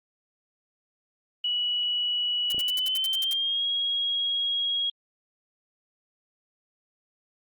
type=tone with pitch glide; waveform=sine; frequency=2935 to 3294 Hz; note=F#7 to G#7; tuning=-15 to -15 cents; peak=-24 dBFS; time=1.44-4.9 s; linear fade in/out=5 ms; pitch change=+200 cents; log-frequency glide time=2.58-3.65 s
type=noise bursts; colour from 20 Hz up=blue; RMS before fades=-34 dBFS; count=10; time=2.5-3.333 s; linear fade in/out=2 ms; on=23 ms; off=67 ms
type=clicks; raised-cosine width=2 ms; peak=-28 dBFS; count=2; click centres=2.546 / 2.581 s
effects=Opus 32 kbps